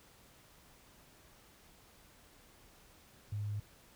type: tone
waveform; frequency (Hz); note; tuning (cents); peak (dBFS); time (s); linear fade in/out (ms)
sine; 103.83; G#2; 0; -35; 3.32-3.6; 5
effects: pink hiss -62 dBFS RMS until 3.95 s